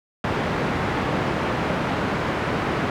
pink band-pass noise, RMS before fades -24 dBFS, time 0.24-2.9 s, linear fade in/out 2 ms, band 110 to 1900 Hz, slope 12 dB/octave, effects none

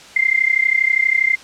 sine tone with amplitude modulation, 2093 Hz, C7, in tune, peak -9 dBFS, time 0.16-1.36 s, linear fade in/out 5 ms, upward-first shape sine, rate 32.4 Hz, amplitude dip 90%, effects white hiss -40 dBFS RMS until 1.43 s + low-pass 6000 Hz 12 dB/octave

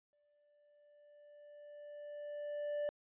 triangle tone with exponential growth, 587.3 Hz, D5, in tune, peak -32 dBFS, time 0.13-2.89 s, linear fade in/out 0 ms, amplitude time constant 600 ms, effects resampled to 8000 Hz

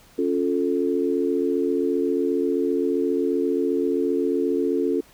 sine chord, Db augmented, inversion none, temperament equal with one note detuned, 277.2 / 352.1 / 440 Hz, Db4 / F4 / A4, 0 / +14 / 0 cents, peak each -24 dBFS, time 0.18-5.01 s, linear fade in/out 10 ms, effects pink hiss -53 dBFS RMS until 5.13 s

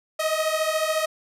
sawtooth beating tone pair, 622.3 / 636.3 Hz, D#5 / D#5, 0 / +39 cents, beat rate 14 Hz, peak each -21 dBFS, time 0.19-1.06 s, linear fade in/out 10 ms, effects resampled to 32000 Hz

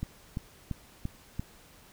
click train, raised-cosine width 5 ms, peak -20 dBFS, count 5, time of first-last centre 0.03-1.395 s, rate 2.93 Hz, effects pink hiss -56 dBFS RMS until 1.92 s

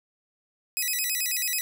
5% pulse tone with vibrato, 2229 Hz, C#7, 9 cents sharp, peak -16 dBFS, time 0.77-1.61 s, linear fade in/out 0 ms, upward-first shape square, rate 9.2 Hz, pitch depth 220 cents each way, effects none

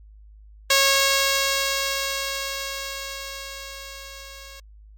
5% pulse tone with level ramp, 548 Hz, C#5, 20 cents flat, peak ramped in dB -3 to -29 dBFS, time 0.7-4.6 s, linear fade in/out 5 ms, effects added 52 Hz sine -44 dBFS peak until 4.97 s + MP3 64 kbps

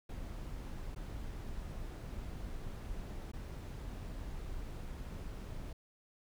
brown noise with dropouts, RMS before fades -43 dBFS, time 0.09-5.73 s, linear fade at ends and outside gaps 5 ms, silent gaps 0.949-0.96 / 3.318-3.333 s, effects none

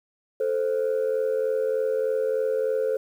sine tone pair together, 440 / 523.3 Hz, A4 / C5, 0 / 0 cents, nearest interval minor third, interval 300 cents, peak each -23 dBFS, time 0.4-2.97 s, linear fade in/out 5 ms, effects tanh soft clip ceiling -18 dBFS + 9-bit

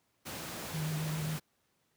pink noise, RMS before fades -41 dBFS, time 0.25-1.4 s, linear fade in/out 20 ms
sine tone with vibrato, 155.56 Hz, D#3, in tune, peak -32 dBFS, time 0.73-1.38 s, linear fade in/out 20 ms, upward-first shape triangle, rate 7.4 Hz, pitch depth 30 cents each way
effects pink hiss -75 dBFS RMS until 1.96 s + high-pass 100 Hz 12 dB/octave

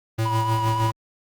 square tone with tremolo, 112 Hz, A2, 31 cents sharp, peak -20 dBFS, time 0.18-0.92 s, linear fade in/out 10 ms, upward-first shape sine, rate 6.4 Hz, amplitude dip 60%
triangle tone with vibrato, 976 Hz, B5, 21 cents flat, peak -21 dBFS, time 0.25-0.91 s, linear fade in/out 10 ms, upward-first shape sine, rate 9.8 Hz, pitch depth 21 cents each way
effects Opus 24 kbps

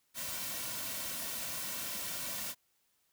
white noise with comb filter, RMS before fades -39 dBFS, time 0.14-2.55 s, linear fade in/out 50 ms, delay 2.4 ms, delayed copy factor -0.55, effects white hiss -75 dBFS RMS until 3.12 s

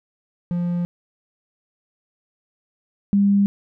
triangle / sine tone pair in turn, 174.61 / 200.4 Hz, F3 / G3, 0 / +38 cents, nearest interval major second, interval 238 cents, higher second, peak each -18 / -13 dBFS, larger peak second, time 0.51-0.85 / 3.13-3.46 s, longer first, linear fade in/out 0 ms, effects none

